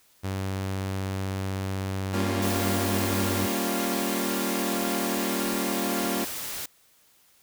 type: tone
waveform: sawtooth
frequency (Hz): 96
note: G2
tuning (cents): -36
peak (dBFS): -24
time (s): 0.23-3.47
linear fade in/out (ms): 20
type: chord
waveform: sawtooth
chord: G half-diminished seventh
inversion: none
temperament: equal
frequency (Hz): 196 / 233.1 / 277.2 / 349.2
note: G3 / Bb3 / Db4 / F4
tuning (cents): 0 / 0 / 0 / 0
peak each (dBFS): -28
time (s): 2.13-6.25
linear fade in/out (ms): 10
type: noise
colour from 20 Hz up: white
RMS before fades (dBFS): -34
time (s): 2.42-6.66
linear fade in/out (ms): 5
effects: white hiss -61 dBFS RMS until 7.42 s